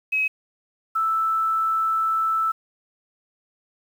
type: tone pair in turn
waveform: sine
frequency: 2551 / 1319 Hz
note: D#7 / E6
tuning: +43 / +1 cents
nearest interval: major seventh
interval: 1142 cents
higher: first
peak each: -19 dBFS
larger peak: neither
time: 0.12-0.28 / 0.95-2.52 s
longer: second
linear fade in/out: 10 ms
effects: 8-bit